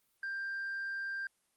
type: tone with tanh clipping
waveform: triangle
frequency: 1585 Hz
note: G6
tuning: 19 cents sharp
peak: -36 dBFS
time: 0.23-1.27 s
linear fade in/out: 2 ms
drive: 6 dB
effects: white hiss -75 dBFS RMS until 1.56 s + Opus 32 kbps